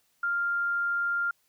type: tone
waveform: sine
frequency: 1396.9 Hz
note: F6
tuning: in tune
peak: -25 dBFS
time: 0.23-1.31 s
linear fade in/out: 5 ms
effects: white hiss -70 dBFS RMS until 1.48 s